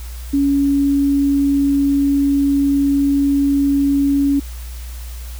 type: tone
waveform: sine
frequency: 280.3 Hz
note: C#4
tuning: 19 cents sharp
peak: -12 dBFS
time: 0.33-4.4 s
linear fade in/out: 10 ms
effects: added 60 Hz sine -27 dBFS peak until 5.39 s + white hiss -40 dBFS RMS until 5.39 s